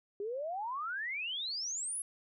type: exponential sweep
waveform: sine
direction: up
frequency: 392 to 11090 Hz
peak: -35 dBFS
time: 0.2-2.02 s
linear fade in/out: 2 ms
effects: none